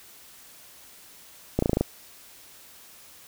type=slowing click train; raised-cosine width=2 ms; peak=-8 dBFS; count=7; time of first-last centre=1.59-1.81 s; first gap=34 ms; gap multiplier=1.03; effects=white hiss -50 dBFS RMS until 3.27 s